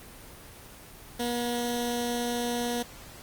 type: tone with notch filter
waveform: 10% pulse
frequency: 240 Hz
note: B3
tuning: 49 cents flat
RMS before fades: -30 dBFS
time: 1.19-2.83 s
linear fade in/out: 10 ms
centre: 1200 Hz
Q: 0.92
effects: pink hiss -47 dBFS RMS until 3.22 s + Opus 24 kbps